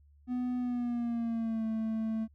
triangle tone with pitch glide, 248.6 to 221.5 Hz, B3 to A3, +12 to +12 cents, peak -28 dBFS, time 0.27-2.28 s, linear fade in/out 50 ms, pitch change -200 cents, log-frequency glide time 0.58-1.65 s, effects added 72 Hz sine -58 dBFS peak until 2.34 s

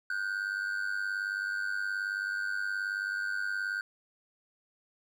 triangle ring-modulated tone, 1500 Hz, F#6, 23 cents sharp, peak -26 dBFS, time 0.1-3.81 s, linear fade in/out 2 ms, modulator 49.4 Hz, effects none

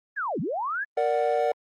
sine linear two-way sweep, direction down then up, 1749 to 134.1 to 1749 Hz, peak -26 dBFS, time 0.16-0.85 s, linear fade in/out 20 ms, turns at 0.4 s
triangle chord, Bb augmented, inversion none, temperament equal, 466.2 / 587.3 / 740 Hz, Bb4 / D5 / F#5, 0 / 0 / 0 cents, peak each -24 dBFS, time 0.97-1.52 s, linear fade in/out 5 ms
effects Opus 32 kbps

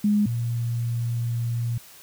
sine tone pair in turn, 207.7 / 117.96 Hz, G#3 / A#2, 0 / +21 cents, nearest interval minor seventh, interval 979 cents, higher first, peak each -17 / -23 dBFS, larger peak first, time 0.04-0.26 / 0.26-1.78 s, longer second, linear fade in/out 5 ms, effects white hiss -48 dBFS RMS until 2.02 s

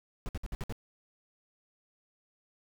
brown noise bursts, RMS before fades -35 dBFS, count 6, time 0.26-0.724 s, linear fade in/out 0 ms, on 29 ms, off 58 ms, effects none

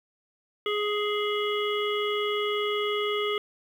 harmonic tone, 417.2 Hz, G#4, 8 cents sharp, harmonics 1 / 3 / 5 / 7 / 8, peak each -27 / -32 / -34 / -35 / -36 dBFS, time 0.66-3.38 s, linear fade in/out 2 ms, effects 9-bit

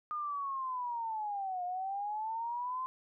sine linear two-way sweep, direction down then up, 1226 to 710 to 1043 Hz, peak -34 dBFS, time 0.11-2.86 s, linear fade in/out 0 ms, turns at 1.64 s, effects none

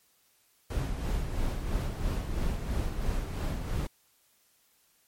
brown noise with tremolo, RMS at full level -29 dBFS, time 0.7-3.87 s, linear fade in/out 5 ms, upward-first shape sine, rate 3 Hz, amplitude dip 45%, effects white hiss -67 dBFS RMS until 5.07 s + MP3 64 kbps

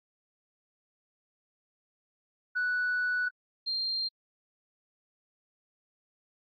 sine tone pair in turn, 1480 / 4186 Hz, F#6 / C8, 0 / 0 cents, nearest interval octave + tritone, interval 1800 cents, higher second, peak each -25 / -28 dBFS, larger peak first, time 2.55-3.29 / 3.66-4.09 s, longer first, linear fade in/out 20 ms, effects tanh soft clip ceiling -24 dBFS + AAC 32 kbps

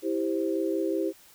sine chord, C major, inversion first, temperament just, 327 / 392.4 / 523.3 Hz, E4 / G4 / C5, -14 / +2 / 0 cents, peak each -28 / -29 / -32 dBFS, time 0.02-1.13 s, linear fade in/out 50 ms, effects white hiss -55 dBFS RMS until 1.34 s

